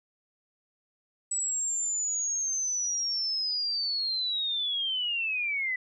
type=linear sweep; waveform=sine; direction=down; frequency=7902 to 1975.5 Hz; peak=-27 dBFS; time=1.31-5.76 s; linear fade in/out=5 ms; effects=none

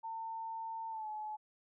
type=tone with pitch glide; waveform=sine; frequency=900 to 855.4 Hz; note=A5 to A5; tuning=+39 to -49 cents; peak=-39 dBFS; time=0.03-1.37 s; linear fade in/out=20 ms; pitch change=-88 cents; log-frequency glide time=0.9-1.08 s; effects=none

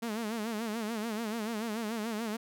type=tone with vibrato; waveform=sawtooth; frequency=221.4 Hz; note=A3; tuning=11 cents sharp; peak=-29 dBFS; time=0.02-2.37 s; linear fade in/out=10 ms; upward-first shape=sine; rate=6.9 Hz; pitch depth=110 cents each way; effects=none

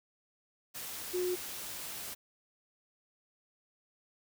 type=tone in noise; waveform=sine; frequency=361.7 Hz; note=F#4; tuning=39 cents flat; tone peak=-30 dBFS; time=1.13-1.36 s; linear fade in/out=20 ms; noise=white; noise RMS=-42 dBFS; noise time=0.74-2.15 s; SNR=+9 dB; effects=none

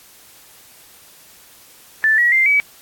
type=tone with pitch steps; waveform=sine; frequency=1759 / 1918.2 / 2092 / 2281 Hz; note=A6 / A#6 / C7 / C#7; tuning=-1 / +49 / -1 / +49 cents; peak=-11 dBFS; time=2.04-2.6 s; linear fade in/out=0 ms; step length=140 ms; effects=white hiss -46 dBFS RMS until 2.81 s + AAC 64 kbps

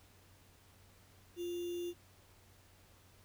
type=tone with sample-and-hold; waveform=sine; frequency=349.2 Hz; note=F4; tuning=in tune; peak=-37 dBFS; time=1.36-1.94 s; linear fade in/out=50 ms; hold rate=3150 Hz; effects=added 93 Hz sine -65 dBFS peak until 3.24 s + pink hiss -65 dBFS RMS until 3.24 s

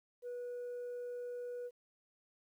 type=tone; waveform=sine; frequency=487.9 Hz; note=B4; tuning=21 cents flat; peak=-38 dBFS; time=0.22-1.71 s; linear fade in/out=50 ms; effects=tanh soft clip ceiling -39 dBFS + 12-bit

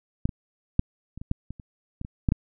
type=clicks; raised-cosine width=5 ms; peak=-10 / -20 / -6 / -26 / -24 / -11 / -23 / -29 / -20 / -23 / -9 / -9 dBFS; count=12; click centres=0.255 / 0.292 / 0.794 / 1.176 / 1.215 / 1.314 / 1.506 / 1.598 / 2.014 / 2.049 / 2.288 / 2.321 s; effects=none

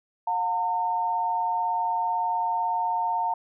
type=tone pair together; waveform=sine; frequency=718.5 / 909 Hz; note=F5 / A#5; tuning=+49 / -44 cents; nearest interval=major third; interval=407 cents; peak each=-29 / -24 dBFS; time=0.27-3.34 s; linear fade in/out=5 ms; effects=none

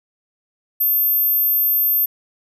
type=tone; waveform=sine; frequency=13370 Hz; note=G#9; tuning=10 cents sharp; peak=-14 dBFS; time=0.8-2.06 s; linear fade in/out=10 ms; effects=none

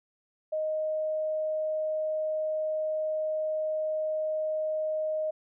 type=tone; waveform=sine; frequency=622.3 Hz; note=D#5; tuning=in tune; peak=-27 dBFS; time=0.52-5.31 s; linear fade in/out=10 ms; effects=none

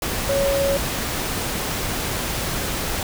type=tone in noise; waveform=sine; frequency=554.4 Hz; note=C#5; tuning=in tune; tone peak=-18 dBFS; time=0.29-0.77 s; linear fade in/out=2 ms; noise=pink; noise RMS=-25 dBFS; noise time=0.02-3.03 s; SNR=+4 dB; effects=none

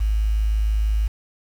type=tone with quantisation; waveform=sine; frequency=53.1 Hz; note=G#1; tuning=39 cents sharp; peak=-17 dBFS; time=0-1.08 s; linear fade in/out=10 ms; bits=7; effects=none

